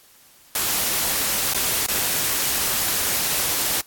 white noise with dropouts, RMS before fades -22 dBFS, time 0.55-3.81 s, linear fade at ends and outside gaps 2 ms, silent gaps 1.536-1.546 / 1.864-1.885 s, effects white hiss -52 dBFS RMS until 3.86 s + AAC 64 kbps

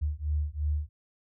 sine beating tone pair, 73.42 / 76.32 Hz, D2 / D#2, 0 / -33 cents, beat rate 2.9 Hz, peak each -30 dBFS, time 0.01-0.89 s, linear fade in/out 20 ms, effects none

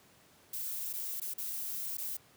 violet noise with dropouts, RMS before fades -38 dBFS, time 0.53-2.17 s, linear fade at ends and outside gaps 5 ms, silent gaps 0.931-0.935 / 1.201-1.215 / 1.338-1.381 / 1.971-1.981 s, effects pink hiss -62 dBFS RMS until 2.36 s + high-pass 100 Hz 12 dB/octave

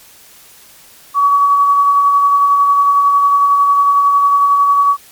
sine tone with tremolo, 1133 Hz, C#6, 37 cents sharp, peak -6 dBFS, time 1.14-4.97 s, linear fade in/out 50 ms, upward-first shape sine, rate 11 Hz, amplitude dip 30%, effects white hiss -42 dBFS RMS until 5.11 s + MP3 96 kbps

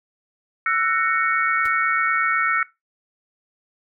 sine chord, F# dominant seventh, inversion third, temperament just, 1332 / 1480 / 1850 / 2220 Hz, E6 / F#6 / A#6 / C#7, +18 / 0 / -14 / +2 cents, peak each -21 / -25 / -25 / -24 dBFS, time 0.66-2.63 s, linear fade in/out 2 ms
pink noise with exponential decay, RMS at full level -34 dBFS, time 1.65-1.72 s, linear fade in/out 5 ms, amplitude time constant 15 ms
effects noise-tail reverb RT60 0.2 s tail -19 dB re dry

